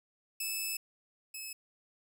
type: tone pair in turn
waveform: 10% pulse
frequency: 2612 / 2588 Hz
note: E7 / E7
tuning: -17 / -32 cents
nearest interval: unison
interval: 15 cents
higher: first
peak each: -25 / -32 dBFS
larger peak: first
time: 0.4-0.77 / 1.34-1.53 s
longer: first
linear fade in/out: 5 ms
effects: none